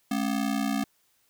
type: ring-modulated tone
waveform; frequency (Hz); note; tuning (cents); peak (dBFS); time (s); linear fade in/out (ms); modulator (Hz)
square; 242.1; B3; -34; -23; 0.11-0.84; 2; 30.3
effects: white hiss -68 dBFS RMS until 1.29 s